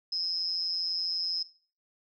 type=tone with amplitude modulation; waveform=sine; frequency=5130 Hz; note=E8; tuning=48 cents flat; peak=-25 dBFS; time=0.12-1.43 s; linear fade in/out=5 ms; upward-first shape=sine; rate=172 Hz; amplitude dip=85%; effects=noise-tail reverb RT60 0.4 s tail -18 dB re dry